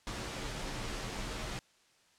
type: noise with comb filter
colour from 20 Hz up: pink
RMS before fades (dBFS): -39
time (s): 0.07-1.59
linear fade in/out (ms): 0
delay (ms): 12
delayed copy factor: -0.55
effects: white hiss -67 dBFS RMS until 2.18 s + low-pass 7000 Hz 12 dB/octave